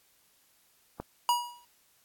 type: click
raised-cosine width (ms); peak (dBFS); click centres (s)
1; -21; 1
type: tone with exponential decay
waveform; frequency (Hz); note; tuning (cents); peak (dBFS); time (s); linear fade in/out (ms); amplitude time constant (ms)
square; 964; B5; -42; -21; 1.29-1.65; 1; 78
effects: white hiss -66 dBFS RMS until 2.04 s + AAC 64 kbps